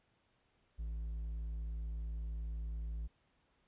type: tone with hard clipping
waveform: sine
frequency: 55.7 Hz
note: A1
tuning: 22 cents sharp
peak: -39 dBFS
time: 0.78-3.08 s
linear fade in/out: 20 ms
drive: 3 dB
effects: pink hiss -75 dBFS RMS until 3.67 s + resampled to 8000 Hz